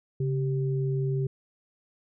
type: tone pair together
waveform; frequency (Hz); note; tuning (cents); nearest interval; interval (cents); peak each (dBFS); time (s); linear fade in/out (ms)
sine; 137.17 / 390; C#3 / G4; -18 / -9; octave + tritone; 1809; -25 / -32; 0.2-1.27; 5
effects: none